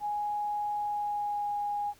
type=tone with pitch glide; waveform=sine; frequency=830.6 to 822.5 Hz; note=G#5 to G#5; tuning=0 to -17 cents; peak=-29 dBFS; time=0-1.94 s; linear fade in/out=50 ms; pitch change=-17 cents; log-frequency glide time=0.75-1.54 s; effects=pink hiss -59 dBFS RMS until 1.99 s